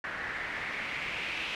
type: noise with low-pass filter sweep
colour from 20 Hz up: white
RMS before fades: -36 dBFS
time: 0.04-1.55 s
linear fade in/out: 2 ms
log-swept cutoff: 1700 to 2700 Hz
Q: 3.9
effects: none